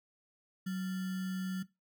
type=tone with sample-and-hold; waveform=sine; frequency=186.9 Hz; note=F#3; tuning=18 cents sharp; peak=-33 dBFS; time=0.66-1.63 s; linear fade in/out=10 ms; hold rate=1575 Hz; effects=noise-tail reverb RT60 0.2 s tail -17 dB re dry